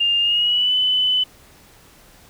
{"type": "tone with pitch glide", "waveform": "sine", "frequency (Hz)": [2808, 3010], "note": ["F7", "F#7"], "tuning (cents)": [9, 29], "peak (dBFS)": -15, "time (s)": [0, 1.24], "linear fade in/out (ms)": 10, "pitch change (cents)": 120, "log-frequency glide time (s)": [0.2, 0.75], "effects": ["pink hiss -49 dBFS RMS until 2.29 s"]}